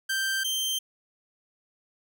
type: tone pair in turn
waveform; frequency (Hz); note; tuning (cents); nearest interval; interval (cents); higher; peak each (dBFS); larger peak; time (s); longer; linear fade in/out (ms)
sawtooth; 1568 / 3138; G6 / G7; 0 / +1; octave; 1201; second; -22 / -23; first; 0.09-0.44 / 0.44-0.79; neither; 10
effects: none